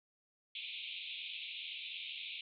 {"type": "band-pass noise", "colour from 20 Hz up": "white", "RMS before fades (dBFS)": -45, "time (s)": [0.55, 2.41], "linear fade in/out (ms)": 2, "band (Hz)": [2300, 3800], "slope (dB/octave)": 96, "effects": []}